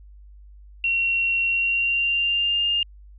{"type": "tone with pitch glide", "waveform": "sine", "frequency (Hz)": [2736, 2815], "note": ["F7", "F7"], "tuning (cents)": [-36, 13], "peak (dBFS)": -19, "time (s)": [0.84, 2.83], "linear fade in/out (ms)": 2, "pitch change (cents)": 49, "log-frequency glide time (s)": [1.46, 2.68], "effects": ["added 50 Hz sine -43 dBFS peak until 3.18 s"]}